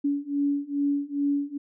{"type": "beating tone pair", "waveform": "sine", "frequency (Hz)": [283.3, 285.7], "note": ["C#4", "D4"], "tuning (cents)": [38, -48], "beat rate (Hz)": 2.4, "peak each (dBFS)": [-27, -26], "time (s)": [0.04, 1.58], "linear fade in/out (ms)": 10, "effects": []}